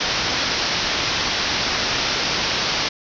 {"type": "low-pass noise", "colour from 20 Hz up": "white", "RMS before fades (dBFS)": -22, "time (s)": [0, 2.89], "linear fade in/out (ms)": 10, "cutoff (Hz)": 5800, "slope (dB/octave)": 96, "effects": []}